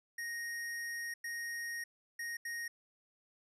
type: tone bursts at uneven times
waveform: square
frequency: 1868 Hz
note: A#6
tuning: 3 cents sharp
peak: -39 dBFS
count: 4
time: 0.18-1.14 / 1.24-1.84 / 2.19-2.37 / 2.45-2.68 s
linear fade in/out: 5 ms
effects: resampled to 32000 Hz